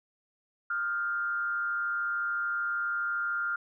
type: tone with frequency modulation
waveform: sine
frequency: 1396.9 Hz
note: F6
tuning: in tune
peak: -28 dBFS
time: 0.7-3.56 s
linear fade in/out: 5 ms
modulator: 153 Hz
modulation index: 0.52
effects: none